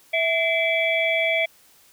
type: tone cluster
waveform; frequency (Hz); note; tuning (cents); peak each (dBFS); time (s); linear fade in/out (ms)
sine; 654 / 2051 / 2314 / 3354; E5 / C7 / D7 / G#7; -14 / -35 / -26 / +16; -23 / -27 / -22 / -30; 0.13-1.46; 10
effects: white hiss -55 dBFS RMS until 1.92 s